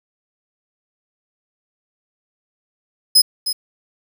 sawtooth tone with echo, 5070 Hz, D#8, 32 cents sharp, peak -5 dBFS, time 3.15-3.22 s, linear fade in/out 10 ms, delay 310 ms, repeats 1, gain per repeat -11 dB, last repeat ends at 3.53 s, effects 7-bit

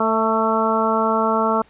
harmonic tone with a mistuned harmonic, 222.5 Hz, A3, 20 cents sharp, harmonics 1 / 2 / 3 / 4 / 5 / 6, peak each -23 / -23 / -23 / -23 / -23 / -23 dBFS, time 0-1.62 s, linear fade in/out 5 ms, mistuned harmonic 3, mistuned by -19 cents, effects pink hiss -53 dBFS RMS until 1.69 s + resampled to 8000 Hz

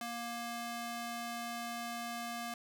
square tone with high-pass filter, 235.8 Hz, A#3, 20 cents sharp, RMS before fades -41 dBFS, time 0.01-2.54 s, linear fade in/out 2 ms, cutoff 500 Hz, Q 0.71, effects none

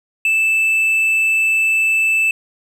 triangle tone, 2637 Hz, E7, in tune, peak -11 dBFS, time 0.25-2.31 s, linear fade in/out 2 ms, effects none

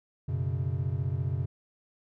triangle chord, F# suspended fourth, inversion none, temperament equal, 92.5 / 123.47 / 138.59 Hz, F#2 / B2 / C#3, 0 / 0 / 0 cents, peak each -30 dBFS, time 0.28-1.46 s, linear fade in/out 10 ms, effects none

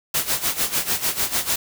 white noise with tremolo, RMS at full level -20 dBFS, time 0.14-1.56 s, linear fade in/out 5 ms, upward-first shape sine, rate 6.7 Hz, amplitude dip 80%, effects none

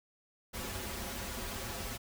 pink noise with comb filter, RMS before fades -40 dBFS, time 0.53-1.98 s, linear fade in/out 20 ms, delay 6.6 ms, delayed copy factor -1, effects none

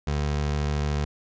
25% pulse tone, 73.42 Hz, D2, in tune, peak -20 dBFS, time 0.07-1.05 s, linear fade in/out 5 ms, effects resampled to 16000 Hz

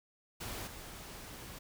pink noise with level steps, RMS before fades -42 / -48 dBFS, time 0.4-1.59 s, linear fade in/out 10 ms, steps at 0.66 s, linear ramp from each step 20 ms, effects none

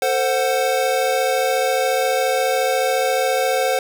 square chord, F# diminished, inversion first, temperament equal with one note detuned, 449 / 523.3 / 740 Hz, A4 / C5 / F#5, +35 / 0 / 0 cents, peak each -25 / -20 / -22 dBFS, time 0.02-3.79 s, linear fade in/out 2 ms, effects none

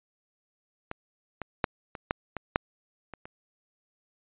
clicks, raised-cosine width 0.5 ms, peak -19 / -19 / -8 / -23 / -10 / -18 / -6 / -25 / -28 dBFS, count 9, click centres 0.914 / 1.417 / 1.642 / 1.952 / 2.109 / 2.367 / 2.559 / 3.137 / 3.255 s, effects resampled to 8000 Hz

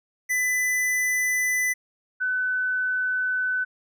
square / sine tone pair in turn, 2000 / 1506.1 Hz, B6 / F#6, +21 / +30 cents, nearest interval perfect fourth, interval 491 cents, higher first, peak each -22 dBFS, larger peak neither, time 0.29-1.74 / 2.2-3.65 s, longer neither, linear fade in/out 20 ms, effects none

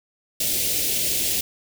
white band-stop noise, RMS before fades -23 dBFS, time 0.4-1.41 s, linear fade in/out 5 ms, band 570 to 2400 Hz, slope 24 dB/octave, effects none

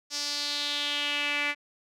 sawtooth tone with band-pass filter sweep, 290.7 Hz, D4, 18 cents flat, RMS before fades -30 dBFS, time 0.1-1.55 s, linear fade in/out 50 ms, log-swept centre 5400 to 2200 Hz, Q 3.7, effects none

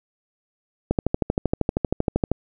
click train, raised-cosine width 2 ms, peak -6 dBFS, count 19, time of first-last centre 0.91-2.316 s, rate 12.8 Hz, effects none

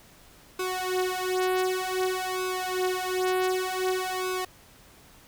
sawtooth tone with flanger, 370.2 Hz, F#4, 1 cent sharp, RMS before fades -28 dBFS, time 0.59-4.45 s, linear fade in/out 5 ms, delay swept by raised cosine 0.79 to 5.49 ms, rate 0.54 Hz, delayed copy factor +1, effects pink hiss -54 dBFS RMS until 5.27 s

